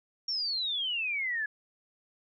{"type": "exponential sweep", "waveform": "sine", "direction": "down", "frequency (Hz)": [5588, 1677], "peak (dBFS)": -29, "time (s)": [0.28, 1.46], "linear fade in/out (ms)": 5, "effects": []}